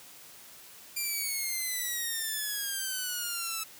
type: exponential sweep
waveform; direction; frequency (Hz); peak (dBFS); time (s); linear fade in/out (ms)
5% pulse; down; 2392 to 1304; -21; 0.96-3.64; 10
effects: white hiss -51 dBFS RMS until 3.79 s + high-pass 80 Hz 12 dB/octave

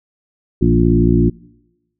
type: harmonic tone with a mistuned harmonic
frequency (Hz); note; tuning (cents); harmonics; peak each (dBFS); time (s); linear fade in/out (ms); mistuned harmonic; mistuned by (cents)
58.27; A#1; 0; 1 / 2 / 3 / 4 / 5 / 6; -17 / -17 / -17 / -17 / -17 / -17; 0.61-1.3; 10; 3; -41
effects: noise-tail reverb RT60 1.0 s tail -24 dB re dry

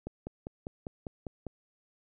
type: click train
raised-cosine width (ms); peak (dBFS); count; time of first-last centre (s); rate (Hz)
2; -24; 8; 0.07-1.467; 5.01
effects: none

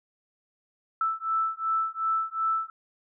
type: beating tone pair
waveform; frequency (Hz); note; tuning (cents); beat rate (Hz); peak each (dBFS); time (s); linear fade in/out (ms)
sine; 1318.5 / 1321.2; E6 / E6; 0 / +4; 2.7; -28; 1.01-2.7; 2
effects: none

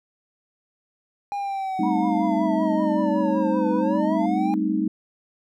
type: linear two-way sweep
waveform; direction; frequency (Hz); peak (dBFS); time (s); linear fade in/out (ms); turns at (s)
triangle; down then up; 813 to 493.9 to 813; -23; 1.32-4.54; 0; 3.76
type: chord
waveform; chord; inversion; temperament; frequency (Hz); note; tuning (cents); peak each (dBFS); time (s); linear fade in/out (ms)
sine; A half-diminished seventh; third; equal; 196 / 220 / 261.6 / 311.1; G3 / A3 / C4 / Eb4; 0 / 0 / 0 / 0; -26 / -27 / -29 / -23; 1.79-4.88; 5
type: tone with vibrato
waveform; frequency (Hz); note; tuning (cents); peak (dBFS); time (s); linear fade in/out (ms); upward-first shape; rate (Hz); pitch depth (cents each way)
sine; 932.3; A#5; 0; -28; 1.83-4.26; 5; triangle; 5.3; 110
effects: none

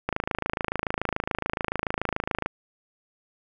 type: click train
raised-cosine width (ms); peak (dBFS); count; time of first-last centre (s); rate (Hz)
0.5; -10; 65; 0.09-2.46; 27
effects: none

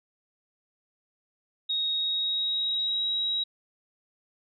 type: tone with pitch glide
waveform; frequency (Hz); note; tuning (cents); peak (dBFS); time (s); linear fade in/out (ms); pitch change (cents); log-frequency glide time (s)
sine; 3759 to 3840; A#7 to B7; +14 to -49; -25; 1.69-3.44; 10; +37; 1.92-3.03
effects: none

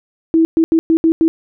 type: tone bursts at uneven times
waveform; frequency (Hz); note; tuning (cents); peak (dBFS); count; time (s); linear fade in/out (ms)
sine; 325.7; E4; -21; -8; 6; 0.34-0.45 / 0.57-0.64 / 0.72-0.79 / 0.9-0.97 / 1.04-1.12 / 1.21-1.28; 0
effects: none

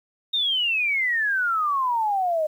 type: exponential sweep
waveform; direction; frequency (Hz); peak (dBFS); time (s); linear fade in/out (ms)
sine; down; 3729 to 604; -20; 0.33-2.47; 10
effects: 9-bit

